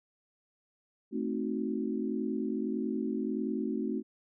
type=chord; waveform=sine; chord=A diminished seventh; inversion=none; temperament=equal; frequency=220 / 261.6 / 311.1 / 370 Hz; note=A3 / C4 / Eb4 / Gb4; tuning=0 / 0 / 0 / 0 cents; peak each=-34 / -35 / -37 / -37 dBFS; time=1.11-4.03 s; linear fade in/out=50 ms; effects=none